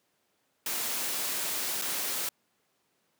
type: noise with dropouts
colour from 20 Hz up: white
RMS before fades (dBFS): -32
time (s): 0.66-2.29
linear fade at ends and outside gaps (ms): 2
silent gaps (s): 1.815-1.82
effects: pink hiss -73 dBFS RMS until 3.19 s + high-pass 200 Hz 12 dB/octave